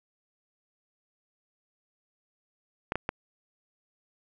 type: clicks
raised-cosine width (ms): 0.5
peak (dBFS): -13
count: 3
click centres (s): 2.921 / 2.956 / 3.091
effects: none